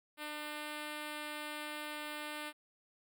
5% pulse tone with notch filter, 300.2 Hz, D4, 38 cents sharp, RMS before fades -43 dBFS, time 0.17-2.53 s, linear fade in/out 50 ms, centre 6500 Hz, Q 1.5, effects none

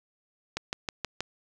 click train, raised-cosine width 0.2 ms, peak -13 dBFS, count 5, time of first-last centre 0.57-1.206 s, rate 6.29 Hz, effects none

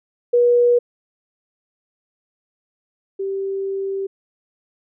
sine tone pair in turn, 482.9 / 389.8 Hz, B4 / G4, -39 / -10 cents, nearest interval major third, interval 371 cents, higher first, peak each -11 / -21 dBFS, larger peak first, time 0.33-0.79 / 3.19-4.07 s, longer second, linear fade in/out 10 ms, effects none

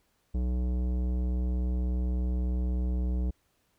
sine tone with tanh clipping, 61.74 Hz, B1, in tune, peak -28 dBFS, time 0.34-3.31 s, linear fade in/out 10 ms, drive 15 dB, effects pink hiss -72 dBFS RMS until 3.78 s

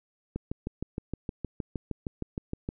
click train, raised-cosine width 3 ms, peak -19 dBFS, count 16, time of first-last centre 0.36-2.689 s, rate 6.44 Hz, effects none

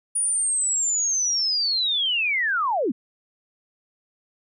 sine linear sweep, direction down, 9700 to 200.4 Hz, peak -20 dBFS, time 0.15-2.92 s, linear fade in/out 10 ms, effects none

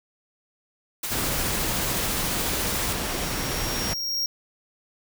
white noise with tremolo, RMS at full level -29 dBFS, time 1.03-2.93 s, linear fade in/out 5 ms, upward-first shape sine, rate 14 Hz, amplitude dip 25%
pink noise, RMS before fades -28 dBFS, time 1.11-3.94 s, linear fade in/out 10 ms
square tone with exponential growth, 5588 Hz, F8, in tune, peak -23 dBFS, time 2-4.26 s, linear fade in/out 1 ms, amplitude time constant 490 ms
effects none

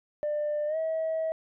sine tone with pitch glide, 596 to 642.5 Hz, D5 to E5, +25 to -45 cents, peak -25 dBFS, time 0.23-1.32 s, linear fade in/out 0 ms, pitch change +130 cents, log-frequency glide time 0.67-0.77 s, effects tanh soft clip ceiling -24 dBFS

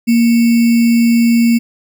sine tone with sample-and-hold, 233.1 Hz, A#3, in tune, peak -7 dBFS, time 0.07-1.59 s, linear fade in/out 20 ms, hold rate 2450 Hz, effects none

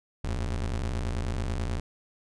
40% pulse ring-modulated tone, 60.4 Hz, B1, 38 cents flat, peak -24 dBFS, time 0.24-1.8 s, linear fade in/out 5 ms, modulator 25.6 Hz, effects resampled to 22050 Hz

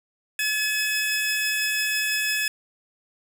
sawtooth tone pair together, 1710 / 2562 Hz, A6 / E7, -50 / -50 cents, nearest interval perfect fifth, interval 700 cents, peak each -22 dBFS, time 0.39-2.48 s, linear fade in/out 2 ms, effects none

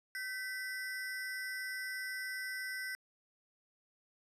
square ring-modulated tone, 1760 Hz, A6, in tune, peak -36 dBFS, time 0.15-2.95 s, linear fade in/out 0 ms, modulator 223 Hz, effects resampled to 32000 Hz

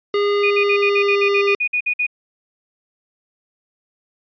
square tone with pitch glide, 408 to 401.7 Hz, G#4 to G4, -31 to +42 cents, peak -16 dBFS, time 0.14-1.55 s, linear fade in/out 2 ms, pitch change -27 cents, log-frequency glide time 0.31-1.28 s
sine tone bursts, 2465 Hz, D#7, 17 cents flat, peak -16 dBFS, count 13, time 0.43-2.067 s, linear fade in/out 10 ms, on 77 ms, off 53 ms
effects resampled to 11025 Hz

